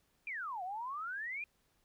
sine exponential two-way sweep, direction down then up, 2475 to 704 to 2475 Hz, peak -38 dBFS, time 0.27-1.44 s, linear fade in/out 2 ms, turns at 0.63 s, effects pink hiss -75 dBFS RMS until 1.84 s

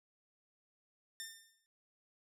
10% pulse tone with exponential decay, 1803 Hz, A6, 42 cents sharp, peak -32 dBFS, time 1.2-1.66 s, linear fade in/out 0 ms, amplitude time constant 98 ms, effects none

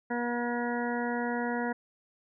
harmonic tone, 240 Hz, B3, 49 cents flat, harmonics 1 / 2 / 3 / 4 / 6 / 7 / 8, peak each -32 / -35 / -37 / -38 / -40 / -40 / -41 dBFS, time 0.1-1.73 s, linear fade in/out 10 ms, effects none

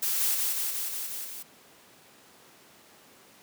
blue noise with echo, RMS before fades -28 dBFS, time 0.02-0.35 s, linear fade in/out 10 ms, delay 180 ms, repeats 6, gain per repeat -2 dB, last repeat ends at 1.43 s, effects pink hiss -55 dBFS RMS until 3.42 s + high-pass 200 Hz 12 dB/octave

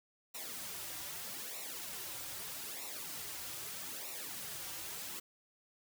white noise with flanger, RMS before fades -44 dBFS, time 0.34-5.2 s, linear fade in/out 10 ms, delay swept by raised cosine 0.62 to 4.72 ms, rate 0.8 Hz, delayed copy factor -0.75, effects none

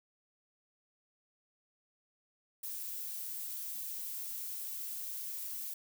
violet noise, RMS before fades -41 dBFS, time 2.63-5.74 s, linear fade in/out 5 ms, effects none

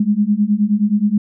sine beating tone pair, 202.7 / 212.2 Hz, G#3 / G#3, -42 / +38 cents, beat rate 9.5 Hz, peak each -16 / -15 dBFS, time 0-1.18 s, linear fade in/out 5 ms, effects none

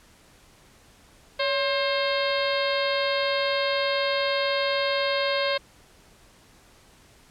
harmonic tone with a mistuned harmonic, 532 Hz, C5, 29 cents sharp, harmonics 1 / 2 / 3 / 4 / 5 / 6 / 7 / 8 / 9, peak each -25 / -31 / -32 / -32 / -35 / -34 / -34 / -34 / -40 dBFS, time 1.39-5.58 s, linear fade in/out 10 ms, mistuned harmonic 1, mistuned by +94 cents, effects pink hiss -55 dBFS RMS until 7.3 s + low-pass 11000 Hz 12 dB/octave

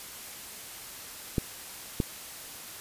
clicks, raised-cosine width 3 ms, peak -12 dBFS, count 2, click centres 1.382 / 2.002 s, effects white hiss -43 dBFS RMS until 2.8 s + resampled to 32000 Hz

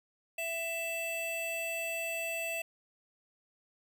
square tone pair together, 663 / 2652 Hz, E5 / E7, +10 / +10 cents, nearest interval 2 octaves, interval 2400 cents, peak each -39 / -36 dBFS, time 0.38-2.62 s, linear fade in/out 5 ms, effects none

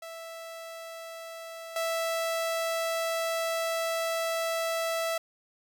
sawtooth tone with level steps, 659.3 Hz, E5, in tune, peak -36 / -24 dBFS, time 0.02-5.18 s, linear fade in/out 5 ms, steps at 1.76 s, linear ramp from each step 2 ms, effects none

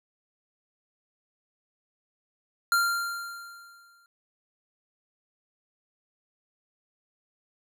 square tone with exponential decay, 1389 Hz, F6, 10 cents flat, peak -20 dBFS, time 2.72-4.06 s, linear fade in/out 1 ms, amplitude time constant 290 ms, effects none

